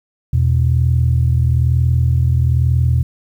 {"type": "tone pair together", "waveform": "sine", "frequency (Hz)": [82.41, 123.48], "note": ["E2", "B2"], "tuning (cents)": [0, 0], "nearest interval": "perfect fifth", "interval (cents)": 700, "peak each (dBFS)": -13, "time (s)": [0.33, 3.03], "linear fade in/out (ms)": 5, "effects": ["tanh soft clip ceiling -4 dBFS", "8-bit"]}